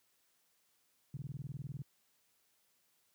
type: tone bursts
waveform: sine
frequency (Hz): 138.59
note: C#3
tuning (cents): 0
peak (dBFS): -38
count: 14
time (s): 1.14-1.819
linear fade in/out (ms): 2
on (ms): 29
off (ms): 21
effects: white hiss -75 dBFS RMS until 3.14 s + high-pass 80 Hz 12 dB/octave